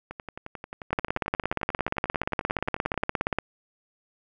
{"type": "two click trains", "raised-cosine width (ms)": 0.5, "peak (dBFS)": [-21, -9], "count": [34, 43], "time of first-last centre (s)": [[0.11, 3.03], [0.93, 3.386]], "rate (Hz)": [11.3, 17.1], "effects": []}